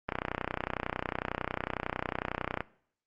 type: click train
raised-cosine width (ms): 0.5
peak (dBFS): -15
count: 79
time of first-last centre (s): 0.09-2.606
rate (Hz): 31
effects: noise-tail reverb RT60 0.6 s tail -20 dB re dry + Opus 32 kbps